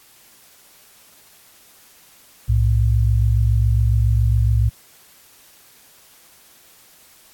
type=tone pair together; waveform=sine; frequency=63.1 / 110.3 Hz; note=B1 / A2; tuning=+38 / +5 cents; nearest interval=minor seventh; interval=967 cents; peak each=-16 dBFS; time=2.48-4.7 s; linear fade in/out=20 ms; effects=white hiss -50 dBFS RMS until 7.33 s + AAC 64 kbps